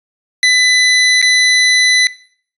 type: tone with dropouts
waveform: 25% pulse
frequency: 2000 Hz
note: B6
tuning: 21 cents sharp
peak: -4 dBFS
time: 0.43-2.07 s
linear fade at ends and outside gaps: 1 ms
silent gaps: 1.216-1.225 s
effects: noise-tail reverb RT60 0.5 s tail -18 dB re dry + resampled to 24000 Hz